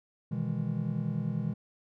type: chord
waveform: triangle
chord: E major seventh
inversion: second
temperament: just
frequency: 123.61 / 154.51 / 164.81 / 206 Hz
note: B2 / D#3 / E3 / G#3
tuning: +2 / -12 / 0 / -14 cents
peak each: -33 dBFS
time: 0.31-1.54 s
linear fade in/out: 10 ms
effects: none